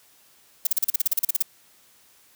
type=noise bursts; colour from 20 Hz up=violet; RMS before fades=-20 dBFS; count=14; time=0.65-1.424 s; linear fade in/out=5 ms; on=20 ms; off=38 ms; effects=white hiss -57 dBFS RMS until 2.35 s + high-pass 60 Hz 12 dB/octave